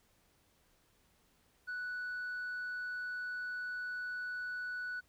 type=tone with tanh clipping; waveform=sine; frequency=1480 Hz; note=F#6; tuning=in tune; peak=-38 dBFS; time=1.67-5.01 s; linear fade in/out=20 ms; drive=1 dB; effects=pink hiss -71 dBFS RMS until 5.08 s